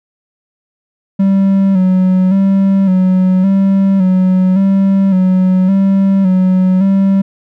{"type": "tone with vibrato", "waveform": "triangle", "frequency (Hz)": 190, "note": "F#3", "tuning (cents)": 46, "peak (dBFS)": -5, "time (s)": [1.19, 7.22], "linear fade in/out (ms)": 10, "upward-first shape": "square", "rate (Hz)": 0.89, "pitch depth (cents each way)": 42, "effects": []}